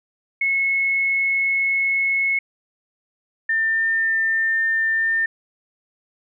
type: tone pair in turn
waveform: sine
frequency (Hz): 2186 / 1800.4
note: C#7 / A6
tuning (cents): -25 / +39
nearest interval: minor third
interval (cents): 336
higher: first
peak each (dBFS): -17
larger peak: neither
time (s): 0.41-2.39 / 3.49-5.26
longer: first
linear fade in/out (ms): 5
effects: none